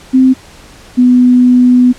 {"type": "tone pair in turn", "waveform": "sine", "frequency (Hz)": [260, 248.7], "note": ["C4", "B3"], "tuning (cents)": [-11, 12], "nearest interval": "minor second", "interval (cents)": 77, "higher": "first", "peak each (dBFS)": -3, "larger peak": "neither", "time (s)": [[0.13, 0.34], [0.97, 1.93]], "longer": "second", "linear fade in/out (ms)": 20, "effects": ["pink hiss -37 dBFS RMS until 1.98 s", "low-pass 9000 Hz 12 dB/octave"]}